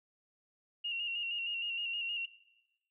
sine tone with vibrato, 2794 Hz, F7, in tune, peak -34 dBFS, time 0.84-2.26 s, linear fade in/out 10 ms, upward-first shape square, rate 6.4 Hz, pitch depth 35 cents each way, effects noise-tail reverb RT60 1.0 s tail -18 dB re dry

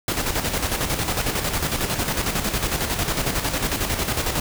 pink noise with tremolo, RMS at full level -22 dBFS, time 0.08-4.4 s, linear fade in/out 2 ms, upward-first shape square, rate 11 Hz, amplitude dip 50%, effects none

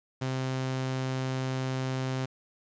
sawtooth tone, 130.81 Hz, C3, in tune, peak -25 dBFS, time 0.21-2.26 s, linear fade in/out 10 ms, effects resampled to 16000 Hz + 9-bit

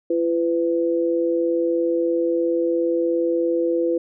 sine tone pair together, 338.8 / 501.8 Hz, E4 / B4, +48 / +28 cents, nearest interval perfect fifth, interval 680 cents, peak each -20 / -21 dBFS, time 0.1-3.98 s, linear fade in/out 5 ms, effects none

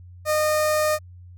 sawtooth tone with notch filter, 612 Hz, D#5, 29 cents flat, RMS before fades -21 dBFS, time 0.25-0.99 s, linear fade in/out 50 ms, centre 3200 Hz, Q 1.5, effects added 89 Hz sine -41 dBFS peak until 1.37 s

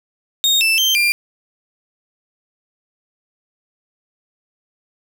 35% pulse tone with pitch steps, 3709 / 2650 / 3135 / 2390 Hz, A#7 / E7 / G7 / D7, -9 / +9 / -1 / +30 cents, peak -11 dBFS, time 0.44-1.12 s, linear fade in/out 0 ms, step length 170 ms, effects none

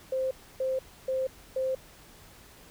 sine tone bursts, 523.3 Hz, C5, in tune, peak -26 dBFS, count 4, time 0.12-1.75 s, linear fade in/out 5 ms, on 190 ms, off 290 ms, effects pink hiss -53 dBFS RMS until 2.7 s

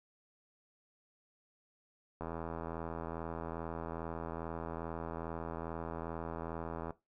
click train, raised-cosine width 1 ms, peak -26 dBFS, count 388, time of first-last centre 2.21-6.907 s, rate 82.4 Hz, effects noise-tail reverb RT60 0.2 s tail -17 dB re dry

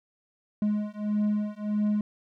triangle beating tone pair, 208.8 / 210.4 Hz, G#3 / G#3, +10 / +23 cents, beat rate 1.6 Hz, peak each -26 / -26 dBFS, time 0.62-2.01 s, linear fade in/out 2 ms, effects none

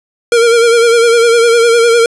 square tone with vibrato, 466.2 Hz, A#4, in tune, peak -6 dBFS, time 0.32-2.06 s, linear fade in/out 2 ms, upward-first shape sine, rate 9.9 Hz, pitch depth 45 cents each way, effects resampled to 24000 Hz + 8-bit

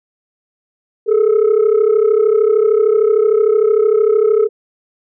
sine tone pair together, 415.3 / 448.5 Hz, G#4 / A4, 0 / +33 cents, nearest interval minor second, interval 133 cents, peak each -10 dBFS, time 1.06-4.49 s, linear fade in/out 50 ms, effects tanh soft clip ceiling -6 dBFS

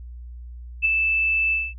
sine tone with ADSR envelope, 2636 Hz, E7, 1 cent flat, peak -14 dBFS, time 0.82-1.74 s, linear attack 32 ms, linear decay 12 ms, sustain -4 dB, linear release 220 ms, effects added 60 Hz sine -35 dBFS peak until 1.78 s

